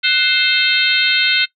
harmonic tone with a mistuned harmonic, 526 Hz, C5, 9 cents sharp, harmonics 3 / 4 / 5 / 6 / 7 / 8, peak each -19 / -19 / -19 / -19 / -19 / -19 dBFS, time 0.03-1.46 s, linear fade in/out 20 ms, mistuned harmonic 3, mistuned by -99 cents, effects noise-tail reverb RT60 0.1 s tail -20 dB re dry

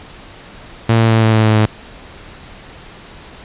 sawtooth tone with pitch steps, 114.1 / 113.05 / 112.01 / 110.98 / 109.96 / 108.95 / 107.95 Hz, A#2 / A2 / A2 / A2 / A2 / A2 / A2, -37 / +47 / +31 / +15 / -1 / -17 / -33 cents, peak -5 dBFS, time 0.89-1.66 s, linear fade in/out 5 ms, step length 110 ms, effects pink hiss -37 dBFS RMS until 3.44 s + resampled to 8000 Hz

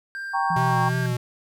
triangle tone with pitch glide, 1586 to 1599.8 Hz, G6 to G6, +20 to +35 cents, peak -28 dBFS, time 0.15-1.06 s, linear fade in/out 0 ms, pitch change +15 cents, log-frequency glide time 0.71-0.83 s
sine chord, G diminished, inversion none, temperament equal, 784 / 932.3 / 1108.7 Hz, G5 / Bb5 / Db6, 0 / 0 / 0 cents, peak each -24 / -26 / -26 dBFS, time 0.33-0.9 s, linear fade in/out 20 ms
sine tone, 168.4 Hz, E3, 37 cents sharp, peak -27 dBFS, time 0.5-1.13 s, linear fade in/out 5 ms
square tone with vibrato, 125.3 Hz, B2, 25 cents sharp, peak -24 dBFS, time 0.56-1.17 s, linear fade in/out 5 ms, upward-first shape sine, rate 3 Hz, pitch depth 39 cents each way
effects none

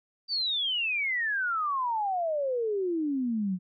sine exponential sweep, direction down, 4699 to 176.7 Hz, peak -26 dBFS, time 0.28-3.59 s, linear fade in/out 50 ms, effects none

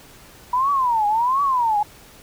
sine tone with vibrato, 969 Hz, B5, 33 cents flat, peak -16 dBFS, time 0.53-1.83 s, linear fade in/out 5 ms, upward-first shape triangle, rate 1.4 Hz, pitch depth 300 cents each way, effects pink hiss -46 dBFS RMS until 2.22 s

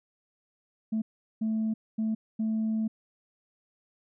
sine tone bursts at uneven times, 220 Hz, A3, in tune, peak -24 dBFS, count 4, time 0.92-1.02 / 1.41-1.74 / 1.98-2.15 / 2.39-2.88 s, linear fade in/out 10 ms, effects tanh soft clip ceiling -23 dBFS

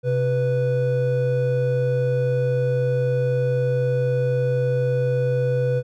triangle tone pair together, 130.03 / 493.9 Hz, C3 / B4, -10 / 0 cents, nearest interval octave + major seventh, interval 2310 cents, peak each -19 dBFS, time 0.03-5.83 s, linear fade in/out 50 ms, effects none

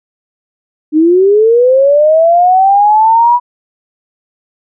sine linear sweep, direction up, 298.3 to 980 Hz, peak -4 dBFS, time 0.92-3.4 s, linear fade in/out 50 ms, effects none

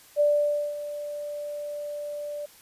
sine tone with ADSR envelope, 587.3 Hz, D5, in tune, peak -17 dBFS, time 0.16-2.46 s, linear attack 42 ms, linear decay 540 ms, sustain -14 dB, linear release 9 ms, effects white hiss -53 dBFS RMS until 2.61 s + resampled to 32000 Hz

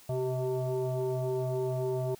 sine tone with frequency modulation, 126.7 Hz, B2, 45 cents sharp, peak -28 dBFS, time 0.09-2.15 s, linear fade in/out 5 ms, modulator 257 Hz, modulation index 2.1, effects white hiss -56 dBFS RMS until 2.19 s

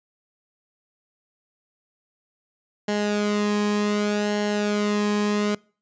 sawtooth tone with flanger, 207.7 Hz, G#3, in tune, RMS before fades -23 dBFS, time 2.88-5.55 s, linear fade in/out 5 ms, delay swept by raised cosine 0.82 to 1.43 ms, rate 0.66 Hz, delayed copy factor -0.6, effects noise-tail reverb RT60 0.4 s tail -25 dB re dry + resampled to 16000 Hz

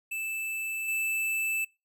square tone with level steps, 2637 Hz, E7, in tune, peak -32 / -28 dBFS, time 0.11-1.65 s, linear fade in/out 10 ms, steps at 0.88 s, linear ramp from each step 5 ms, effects noise-tail reverb RT60 0.3 s tail -26 dB re dry

